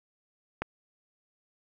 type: click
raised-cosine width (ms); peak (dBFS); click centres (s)
0.5; -15; 0.62
effects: none